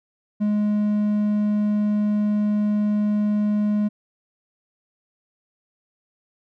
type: tone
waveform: triangle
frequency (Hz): 209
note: G#3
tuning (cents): +11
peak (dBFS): -16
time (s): 0.4-3.89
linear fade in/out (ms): 20
effects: none